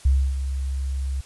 sine tone with ADSR envelope, 67.3 Hz, C2, 49 cents sharp, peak -13 dBFS, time 0.05-1.21 s, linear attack 7 ms, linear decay 280 ms, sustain -10 dB, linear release 7 ms, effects white hiss -48 dBFS RMS until 1.25 s + resampled to 24000 Hz

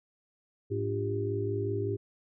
sine tone cluster, 106.5 / 293.8 / 351.8 / 397.1 Hz, G#2 / D4 / F4 / G4, +44 / +1 / +13 / +22 cents, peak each -32 / -39 / -38 / -32 dBFS, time 0.7-1.97 s, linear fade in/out 20 ms, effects none

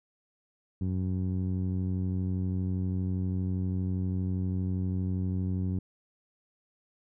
15% pulse tone with low-pass filter, 92.5 Hz, F#2, in tune, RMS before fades -30 dBFS, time 0.81-5.79 s, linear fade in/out 5 ms, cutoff 190 Hz, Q 0.77, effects none

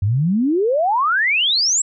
sine exponential sweep, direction up, 92.4 to 7902 Hz, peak -14 dBFS, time 0.02-1.82 s, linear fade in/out 5 ms, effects none

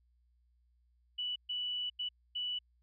sine tone bursts at uneven times, 2960 Hz, F#7, in tune, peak -34 dBFS, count 4, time 1.18-1.36 / 1.49-1.9 / 1.99-2.09 / 2.35-2.59 s, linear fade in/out 10 ms, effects added 60 Hz sine -68 dBFS peak until 2.82 s

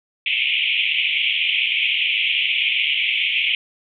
pink band-pass noise, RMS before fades -20 dBFS, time 0.26-3.55 s, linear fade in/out 2 ms, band 2200 to 3300 Hz, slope 96 dB/octave, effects none

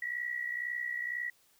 sine tone with amplitude modulation, 1929 Hz, B6, 41 cents flat, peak -30 dBFS, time 0.02-1.3 s, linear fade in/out 5 ms, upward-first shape sine, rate 62 Hz, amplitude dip 70%, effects white hiss -67 dBFS RMS until 1.59 s

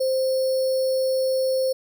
sine tone with sample-and-hold, 523.3 Hz, C5, in tune, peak -19 dBFS, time 0-1.73 s, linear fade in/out 10 ms, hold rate 4900 Hz, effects none

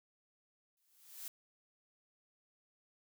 blue noise with exponential growth, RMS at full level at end -43 dBFS, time 0.77-1.28 s, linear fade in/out 1 ms, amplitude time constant 110 ms, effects none

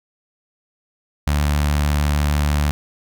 sawtooth tone with notch filter, 73.42 Hz, D2, in tune, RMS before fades -18 dBFS, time 1.27-2.71 s, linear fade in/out 0 ms, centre 400 Hz, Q 0.98, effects none

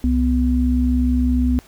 sine tone pair together, 65.98 / 249.1 Hz, C2 / B3, +15 / +15 cents, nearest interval octave + major seventh, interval 2300 cents, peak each -17 dBFS, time 0.04-1.59 s, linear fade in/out 0 ms, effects pink hiss -49 dBFS RMS until 1.67 s

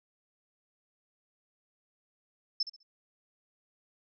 sine tone with echo, 5274 Hz, E8, in tune, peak -26 dBFS, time 2.6-2.63 s, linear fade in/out 5 ms, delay 67 ms, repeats 3, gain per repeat -12 dB, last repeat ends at 2.831 s, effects none

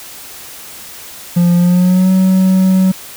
triangle tone with pitch glide, 174.2 to 187.78 Hz, F3 to F#3, -4 to +26 cents, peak -5 dBFS, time 1.36-2.92 s, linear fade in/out 10 ms, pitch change +130 cents, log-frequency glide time 1.56-2.11 s, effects white hiss -32 dBFS RMS until 3.16 s

